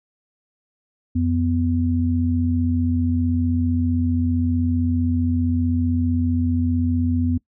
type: tone pair together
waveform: sine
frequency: 88.14 / 249 Hz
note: F2 / B3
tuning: +16 / +14 cents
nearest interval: octave + tritone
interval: 1798 cents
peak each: -20 dBFS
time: 1.15-7.38 s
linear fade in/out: 10 ms
effects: noise-tail reverb RT60 0.1 s tail -22 dB re dry